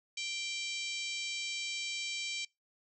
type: harmonic tone with a mistuned harmonic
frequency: 784 Hz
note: G5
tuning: in tune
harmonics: 3 / 4 / 5 / 6 / 7 / 8 / 9 / 10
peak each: -40 / -42 / -44 / -46 / -47 / -48 / -49 / -50 dBFS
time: 0.17-2.45 s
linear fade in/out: 5 ms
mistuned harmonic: 6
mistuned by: -37 cents
effects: noise-tail reverb RT60 0.2 s tail -23 dB re dry